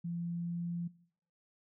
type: tone with pitch glide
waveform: sine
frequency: 171 to 171.99 Hz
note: F3 to F3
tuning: -36 to -26 cents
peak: -35 dBFS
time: 0.04-0.88 s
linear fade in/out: 10 ms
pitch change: +10 cents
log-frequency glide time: 0.18-0.66 s
effects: noise-tail reverb RT60 0.6 s tail -20 dB re dry